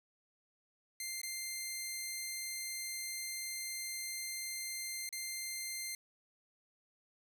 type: tone with dropouts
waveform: 10% pulse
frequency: 2093 Hz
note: C7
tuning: in tune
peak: -30 dBFS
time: 1-5.95 s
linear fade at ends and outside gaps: 2 ms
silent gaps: 1.216-1.232 / 5.091-5.126 s
effects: none